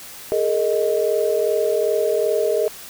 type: chord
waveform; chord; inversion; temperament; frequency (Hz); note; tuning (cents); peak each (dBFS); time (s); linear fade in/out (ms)
sine; Ab suspended second; none; equal with one note detuned; 415.3 / 457.9 / 622.3; Ab4 / Bb4 / Eb5; 0 / -31 / 0; -21; 0.32-2.68; 0
effects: white hiss -38 dBFS RMS until 2.89 s